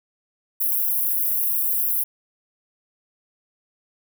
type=high-pass noise; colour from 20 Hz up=white; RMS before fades=-22 dBFS; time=0.6-2.04 s; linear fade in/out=10 ms; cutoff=11000 Hz; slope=48 dB/octave; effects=none